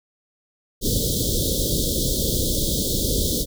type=band-stop noise; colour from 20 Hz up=pink; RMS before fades=-22 dBFS; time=0.81-3.46 s; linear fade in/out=50 ms; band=580 to 3300 Hz; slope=96 dB/octave; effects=none